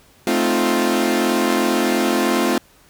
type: chord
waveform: sawtooth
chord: F dominant seventh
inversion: first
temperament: equal with one note detuned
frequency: 218.6 / 261.6 / 311.1 / 349.2 Hz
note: A3 / C4 / Eb4 / F4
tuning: -11 / 0 / 0 / 0 cents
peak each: -18 / -17 / -21 / -16 dBFS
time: 0.27-2.58 s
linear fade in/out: 2 ms
effects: pink hiss -52 dBFS RMS until 2.89 s